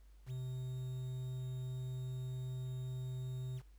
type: tone with quantisation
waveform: triangle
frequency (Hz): 128.2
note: C3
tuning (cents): -35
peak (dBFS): -37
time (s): 0.26-3.62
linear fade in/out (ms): 50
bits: 10
effects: added 50 Hz sine -57 dBFS peak until 3.78 s + pink hiss -75 dBFS RMS until 3.78 s